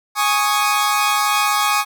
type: chord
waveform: sawtooth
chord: Ab suspended fourth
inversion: none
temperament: equal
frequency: 830.6 / 1108.7 / 1244.5 Hz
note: Ab5 / Db6 / Eb6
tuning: 0 / 0 / 0 cents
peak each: -16 dBFS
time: 0.15-1.85 s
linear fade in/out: 50 ms
effects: none